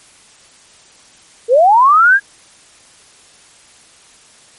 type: linear sweep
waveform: sine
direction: up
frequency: 440 to 1658 Hz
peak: -5 dBFS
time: 1.48-2.2 s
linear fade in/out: 50 ms
effects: white hiss -45 dBFS RMS until 4.58 s + MP3 48 kbps